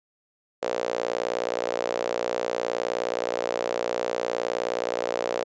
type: tone with high-pass filter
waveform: sawtooth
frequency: 59.4 Hz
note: A#1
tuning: 33 cents sharp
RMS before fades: -28 dBFS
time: 0.62-5.44 s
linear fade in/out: 10 ms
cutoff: 510 Hz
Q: 4.1
effects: resampled to 16000 Hz